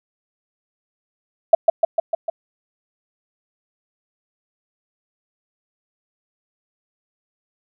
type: tone with echo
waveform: sine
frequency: 660 Hz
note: E5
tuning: 2 cents sharp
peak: -4 dBFS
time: 1.53-1.55 s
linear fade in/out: 5 ms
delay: 150 ms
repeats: 5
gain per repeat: -3 dB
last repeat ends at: 2.3 s
effects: none